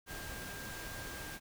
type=tone in noise; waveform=sine; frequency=1600 Hz; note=G6; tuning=35 cents sharp; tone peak=-48 dBFS; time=0.06-1.4 s; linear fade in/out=50 ms; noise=pink; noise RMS=-45 dBFS; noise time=0.06-1.4 s; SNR=-6 dB; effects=none